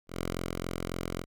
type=tone with ADSR envelope; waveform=5% pulse; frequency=43.65 Hz; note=F1; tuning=in tune; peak=-20 dBFS; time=0.07-1.26 s; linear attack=140 ms; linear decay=290 ms; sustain=-2 dB; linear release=65 ms; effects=none